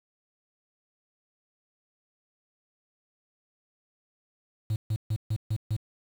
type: tone bursts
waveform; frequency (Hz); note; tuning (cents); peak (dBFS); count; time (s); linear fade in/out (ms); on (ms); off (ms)
triangle; 108.2; A2; -29; -22; 6; 4.7-5.766; 5; 61; 140
effects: tanh soft clip ceiling -18 dBFS + 8-bit